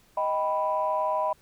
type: chord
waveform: sine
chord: Eb augmented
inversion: none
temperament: equal with one note detuned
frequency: 625.1 / 784 / 987.8 Hz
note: Eb5 / G5 / B5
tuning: +8 / 0 / 0 cents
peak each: -27 / -31 / -26 dBFS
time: 0.17-1.33 s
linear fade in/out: 5 ms
effects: tanh soft clip ceiling -15 dBFS + pink hiss -61 dBFS RMS until 1.41 s